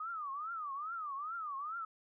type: tone with vibrato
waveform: sine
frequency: 1224 Hz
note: D#6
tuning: 29 cents flat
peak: -38 dBFS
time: 0-1.85 s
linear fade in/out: 5 ms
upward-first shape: triangle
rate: 2.4 Hz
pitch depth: 240 cents each way
effects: none